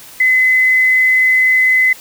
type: tone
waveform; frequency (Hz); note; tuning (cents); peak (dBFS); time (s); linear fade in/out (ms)
sine; 2031; B6; +48; -8; 0.2-1.93; 5
effects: white hiss -37 dBFS RMS until 2 s